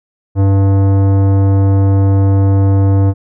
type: tone with tanh clipping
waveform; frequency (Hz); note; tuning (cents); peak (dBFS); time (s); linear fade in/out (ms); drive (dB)
sine; 97.8; G2; -4; -9; 0.35-3.14; 50; 16
effects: none